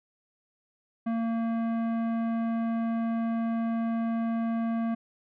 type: tone with tanh clipping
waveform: triangle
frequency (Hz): 228.6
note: A#3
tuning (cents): -34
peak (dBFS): -28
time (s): 1.06-4.95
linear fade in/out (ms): 10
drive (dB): 18
effects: none